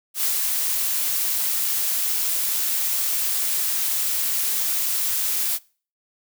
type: noise with ADSR envelope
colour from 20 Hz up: blue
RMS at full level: -21 dBFS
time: 0.14-5.59 s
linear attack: 93 ms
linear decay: 95 ms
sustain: -2 dB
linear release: 41 ms
effects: noise-tail reverb RT60 0.4 s tail -23 dB re dry